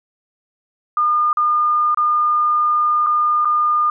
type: tone with dropouts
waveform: sine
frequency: 1213 Hz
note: D#6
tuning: 44 cents flat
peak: -13 dBFS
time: 0.97-3.9 s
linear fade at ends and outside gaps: 2 ms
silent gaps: 1.33-1.371 / 1.946-1.973 / 3.064-3.068 / 3.448-3.454 s
effects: none